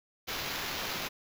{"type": "noise with sample-and-hold", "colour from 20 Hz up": "blue", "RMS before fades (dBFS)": -36, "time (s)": [0.27, 1.09], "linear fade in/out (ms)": 20, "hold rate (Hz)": 8820, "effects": []}